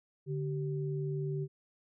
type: tone pair together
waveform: sine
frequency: 145.7 / 385.4 Hz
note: D3 / G4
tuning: -13 / -29 cents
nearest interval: octave + perfect fourth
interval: 1684 cents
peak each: -33 / -38 dBFS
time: 0.26-1.48 s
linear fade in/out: 50 ms
effects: none